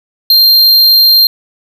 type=tone; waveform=square; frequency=4184 Hz; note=C8; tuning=1 cent flat; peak=-4 dBFS; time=0.3-1.27 s; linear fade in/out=2 ms; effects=none